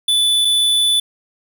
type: tone pair in turn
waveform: square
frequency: 3483 / 3483 Hz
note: A7 / A7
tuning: -18 / -18 cents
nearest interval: unison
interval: 0 cents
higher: neither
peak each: -13 dBFS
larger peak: neither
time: 0.08-0.45 / 0.45-1 s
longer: second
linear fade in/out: 5 ms
effects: none